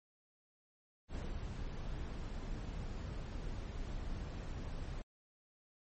brown noise with ADSR envelope, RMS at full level -39 dBFS, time 1.08-5.02 s, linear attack 79 ms, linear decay 150 ms, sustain -3 dB, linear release 4 ms, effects MP3 32 kbps

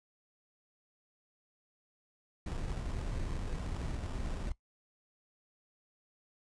brown noise with sample-and-hold, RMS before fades -37 dBFS, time 2.46-4.52 s, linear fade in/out 5 ms, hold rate 2100 Hz, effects noise-tail reverb RT60 0.1 s tail -18 dB re dry + resampled to 22050 Hz

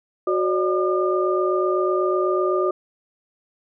sine tone cluster, 368 / 555 / 603 / 1206 Hz, F#4 / C#5 / D5 / D6, -9 / +2 / +46 / +46 cents, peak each -20 / -28 / -25 / -25 dBFS, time 0.27-2.71 s, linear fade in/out 5 ms, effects none

